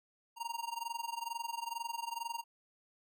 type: tone with amplitude modulation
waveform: square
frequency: 932.3 Hz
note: A#5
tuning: in tune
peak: -35 dBFS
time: 0.36-2.44 s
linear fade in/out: 50 ms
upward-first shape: sine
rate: 22.2 Hz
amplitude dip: 90%
effects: none